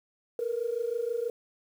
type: tone pair together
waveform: sine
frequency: 455.2 / 481.4 Hz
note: A#4 / B4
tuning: -41 / -44 cents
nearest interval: minor second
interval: 97 cents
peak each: -31 / -30 dBFS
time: 0.39-1.3 s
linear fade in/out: 2 ms
effects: tanh soft clip ceiling -20 dBFS + 9-bit